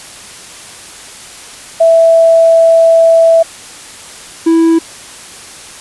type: tone pair in turn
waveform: sine / triangle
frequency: 659.3 / 328.9 Hz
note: E5 / E4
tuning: 0 / -4 cents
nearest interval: octave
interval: 1204 cents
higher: first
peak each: -3 dBFS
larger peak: neither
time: 1.8-3.43 / 4.46-4.79 s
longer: first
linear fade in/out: 10 ms
effects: white hiss -31 dBFS RMS until 5.8 s + resampled to 24000 Hz